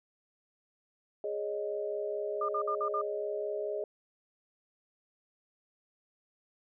sine chord, Ab suspended fourth, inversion none, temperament equal with one note detuned, 415.3 / 554.4 / 619 Hz, Ab4 / Db5 / Eb5, 0 / 0 / -9 cents, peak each -35 / -40 / -36 dBFS, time 1.24-3.84 s, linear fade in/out 2 ms
sine tone bursts, 1206 Hz, D6, 46 cents sharp, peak -30 dBFS, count 5, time 2.41-3.015 s, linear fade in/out 5 ms, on 77 ms, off 55 ms
effects none

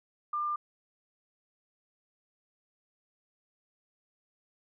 sine tone, 1197 Hz, D6, 33 cents sharp, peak -29 dBFS, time 0.33-0.56 s, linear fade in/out 5 ms, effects none

